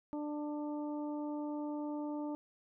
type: harmonic tone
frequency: 296.7 Hz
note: D4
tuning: 18 cents sharp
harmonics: 1 / 2 / 3 / 4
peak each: -37 / -45 / -47 / -56 dBFS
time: 0.13-2.35 s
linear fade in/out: 0 ms
effects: none